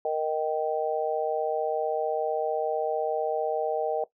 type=harmonic tone; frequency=155.56 Hz; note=D#3; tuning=in tune; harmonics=3 / 4 / 5; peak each=-28 / -29 / -30 dBFS; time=0.05-4.04 s; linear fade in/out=2 ms; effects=noise-tail reverb RT60 0.1 s tail -17 dB re dry